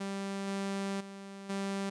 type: tone with level steps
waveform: sawtooth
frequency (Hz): 196.6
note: G3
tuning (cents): +5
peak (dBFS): -31 / -29 / -40 / -29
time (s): 0-1.9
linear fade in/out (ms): 10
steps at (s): 0.47 / 1 / 1.49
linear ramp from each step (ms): 10
effects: resampled to 22050 Hz